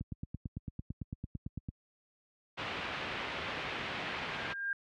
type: click train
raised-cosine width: 5 ms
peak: -25 dBFS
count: 16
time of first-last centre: 0.01-1.688 s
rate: 8.94 Hz
type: low-pass noise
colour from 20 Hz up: white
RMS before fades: -39 dBFS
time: 2.57-4.54 s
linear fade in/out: 20 ms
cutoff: 3000 Hz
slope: 24 dB/octave
type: tone with exponential growth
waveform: sine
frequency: 1604 Hz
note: G6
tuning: 39 cents sharp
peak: -30 dBFS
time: 3.9-4.73 s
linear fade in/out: 2 ms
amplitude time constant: 180 ms
effects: high-pass 60 Hz 12 dB/octave